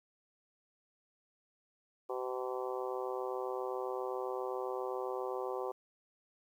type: harmonic tone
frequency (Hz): 127.5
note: C3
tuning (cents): -44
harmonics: 3 / 4 / 5 / 6 / 7 / 8 / 9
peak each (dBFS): -39 / -40 / -48 / -44 / -47 / -46 / -48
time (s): 2.09-5.72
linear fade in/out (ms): 10
effects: 11-bit